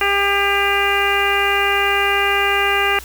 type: harmonic tone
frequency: 400 Hz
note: G4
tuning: 35 cents sharp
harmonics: 1 / 2 / 3 / 4 / 5 / 6 / 7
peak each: -22 / -22 / -22 / -22 / -22 / -22 / -22 dBFS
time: 0.01-2.99 s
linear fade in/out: 2 ms
effects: added 60 Hz sine -37 dBFS peak until 3.04 s + white hiss -38 dBFS RMS until 3.04 s